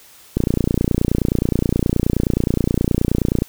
click train, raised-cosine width 3 ms, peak -3 dBFS, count 91, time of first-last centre 0.37-3.421 s, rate 29.5 Hz, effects white hiss -46 dBFS RMS until 3.48 s

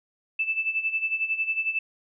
sine tone with tremolo, 2637 Hz, E7, in tune, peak -21 dBFS, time 0.39-1.79 s, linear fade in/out 5 ms, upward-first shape sine, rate 11 Hz, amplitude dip 75%, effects none

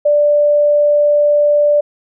sine tone, 588 Hz, D5, 2 cents sharp, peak -8 dBFS, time 0.05-1.81 s, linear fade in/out 10 ms, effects none

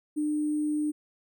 sine tone with sample-and-hold, 300.7 Hz, D4, 41 cents sharp, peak -25 dBFS, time 0.16-0.92 s, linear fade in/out 20 ms, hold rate 8820 Hz, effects none

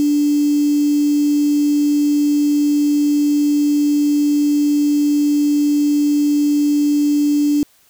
sine tone with quantisation, 292.4 Hz, D4, 7 cents flat, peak -12 dBFS, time 0-7.63 s, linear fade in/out 0 ms, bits 5, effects white hiss -54 dBFS RMS until 7.89 s

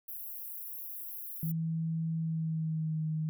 white high-pass noise, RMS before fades -42 dBFS, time 0.08-1.52 s, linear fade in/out 5 ms, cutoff 11000 Hz, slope 96 dB/octave
sine tone with pitch glide, 162.5 to 156.69 Hz, E3 to D#3, -24 to +12 cents, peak -30 dBFS, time 1.43-3.29 s, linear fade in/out 0 ms, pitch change -64 cents, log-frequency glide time 2.17-3.04 s
effects none

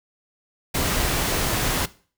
pink noise, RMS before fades -23 dBFS, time 0.74-1.86 s, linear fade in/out 10 ms, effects noise-tail reverb RT60 0.4 s tail -18 dB re dry

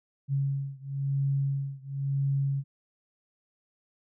sine beating tone pair, 137.8 / 138.78 Hz, C#3 / C#3, -10 / +2 cents, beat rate 0.98 Hz, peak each -29 / -30 dBFS, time 0.28-2.64 s, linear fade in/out 50 ms, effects none

